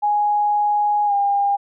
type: tone with pitch glide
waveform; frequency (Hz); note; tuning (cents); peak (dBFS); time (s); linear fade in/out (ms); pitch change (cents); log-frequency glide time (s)
sine; 830.6 to 804.6; G#5 to G5; 0 to +45; -15; 0.02-1.57; 20; -55; 1.06-1.13
effects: none